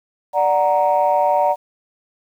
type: chord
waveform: sine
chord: D augmented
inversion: none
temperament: equal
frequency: 587.3 / 740 / 932.3 Hz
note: D5 / F#5 / A#5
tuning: 0 / 0 / 0 cents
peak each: -17 dBFS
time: 0.33-1.56 s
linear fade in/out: 50 ms
effects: tanh soft clip ceiling -6 dBFS + 8-bit